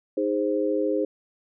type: chord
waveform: sine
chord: Ab major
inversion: second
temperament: equal with one note detuned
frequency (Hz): 311.1 / 410.3 / 523.3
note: Eb4 / Ab4 / C5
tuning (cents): 0 / -21 / 0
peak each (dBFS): -26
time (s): 0.17-1.05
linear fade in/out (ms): 5
effects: none